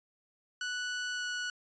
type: tone with pitch glide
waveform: sawtooth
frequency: 1480 to 1471.5 Hz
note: F#6 to F#6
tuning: 0 to -10 cents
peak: -30 dBFS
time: 0.61-1.5 s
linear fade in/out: 2 ms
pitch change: -10 cents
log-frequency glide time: 1.12-1.25 s
effects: resampled to 16000 Hz